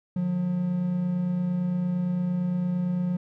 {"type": "tone pair together", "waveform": "triangle", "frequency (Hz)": [150.7, 179.48], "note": ["D3", "F3"], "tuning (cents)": [45, 48], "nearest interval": "minor third", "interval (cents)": 303, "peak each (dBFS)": [-32, -22], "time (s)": [0.16, 3.17], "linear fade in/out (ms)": 5, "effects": []}